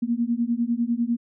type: beating tone pair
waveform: sine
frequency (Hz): 231 / 241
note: A#3 / B3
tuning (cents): -16 / -42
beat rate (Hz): 10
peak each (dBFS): -24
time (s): 0.02-1.17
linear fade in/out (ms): 10
effects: none